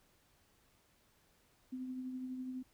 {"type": "tone with tremolo", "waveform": "sine", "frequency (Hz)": 256.3, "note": "C4", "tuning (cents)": -36, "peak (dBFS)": -38, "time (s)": [1.72, 2.63], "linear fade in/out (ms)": 10, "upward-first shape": "triangle", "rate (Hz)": 12, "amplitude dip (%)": 40, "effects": ["pink hiss -71 dBFS RMS until 2.73 s"]}